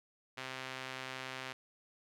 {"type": "tone with band-pass filter", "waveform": "sawtooth", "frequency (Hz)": 130.7, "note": "C3", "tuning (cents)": -1, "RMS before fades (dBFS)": -44, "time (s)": [0.37, 1.53], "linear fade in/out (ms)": 10, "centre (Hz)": 2400, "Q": 0.9, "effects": []}